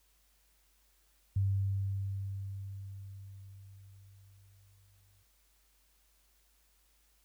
sine tone with exponential decay, 98 Hz, G2, in tune, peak -26 dBFS, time 1.36-5.23 s, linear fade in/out 5 ms, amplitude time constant 840 ms, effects added 50 Hz sine -70 dBFS peak until 7.24 s + white hiss -71 dBFS RMS until 7.24 s

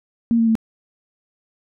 sine tone with pitch steps, 232.1 / 227.8 / 223.7 Hz, A#3 / A#3 / A3, -7 / -40 / +29 cents, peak -13 dBFS, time 0.31-0.553 s, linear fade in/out 0 ms, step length 81 ms, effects none

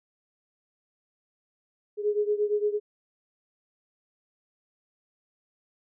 sine beating tone pair, 414.6 / 423.3 Hz, G#4 / G#4, -3 / +33 cents, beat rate 8.7 Hz, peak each -25 / -28 dBFS, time 1.97-2.8 s, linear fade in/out 50 ms, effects none

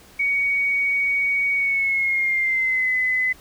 sine tone with pitch glide, 2243 to 2022 Hz, C#7 to B6, +20 to +40 cents, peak -18 dBFS, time 0.19-3.33 s, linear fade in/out 10 ms, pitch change -180 cents, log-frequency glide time 1.55-2.92 s, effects pink hiss -49 dBFS RMS until 3.4 s

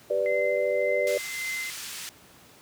sine chord, G major, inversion none, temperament equal, 392 / 493.9 / 587.3 Hz, G4 / B4 / D5, 0 / 0 / 0 cents, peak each -31 / -27 / -25 dBFS, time 0.1-1.18 s, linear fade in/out 5 ms
sine tone with tremolo, 2068 Hz, C7, 21 cents flat, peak -29 dBFS, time 0.26-1.7 s, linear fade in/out 0 ms, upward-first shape sine, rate 1.8 Hz, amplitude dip 55%
white band-pass noise, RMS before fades -38 dBFS, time 1.07-2.09 s, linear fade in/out 0 ms, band 1500 to 8500 Hz, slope 12 dB/octave
effects pink hiss -53 dBFS RMS until 2.61 s + high-pass 100 Hz 12 dB/octave

